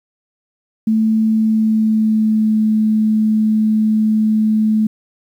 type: tone with pitch glide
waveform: sine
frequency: 220 to 216.6 Hz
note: A3 to A3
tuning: 0 to -27 cents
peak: -11 dBFS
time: 0.87-4.87 s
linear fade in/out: 5 ms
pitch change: -27 cents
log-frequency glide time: 1.24-2.59 s
effects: 8-bit